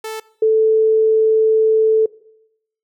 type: tone pair in turn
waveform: sawtooth / sine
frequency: 439.5 / 439.5 Hz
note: A4 / A4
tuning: -2 / -2 cents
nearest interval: unison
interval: 0 cents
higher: neither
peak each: -21 / -10 dBFS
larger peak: second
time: 0.04-0.2 / 0.42-2.06 s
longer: second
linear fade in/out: 5 ms
effects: noise-tail reverb RT60 0.8 s tail -21 dB re dry